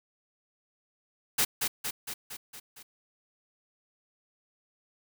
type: noise with echo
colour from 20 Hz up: white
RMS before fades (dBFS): -25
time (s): 1.38-1.45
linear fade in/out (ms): 10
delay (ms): 230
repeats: 6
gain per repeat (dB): -4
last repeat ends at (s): 2.83
effects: none